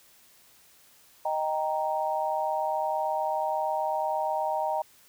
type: chord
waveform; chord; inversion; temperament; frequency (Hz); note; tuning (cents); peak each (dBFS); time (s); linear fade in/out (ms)
sine; Eb major; none; equal; 622.3 / 784 / 932.3; Eb5 / G5 / Bb5; 0 / 0 / 0; -30; 1.25-4.82; 5
effects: white hiss -58 dBFS RMS until 5.08 s